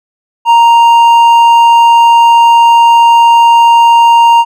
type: tone with hard clipping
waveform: sine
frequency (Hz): 932.3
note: A#5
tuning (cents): 0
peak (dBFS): -3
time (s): 0.45-4.45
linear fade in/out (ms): 50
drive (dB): 5
effects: none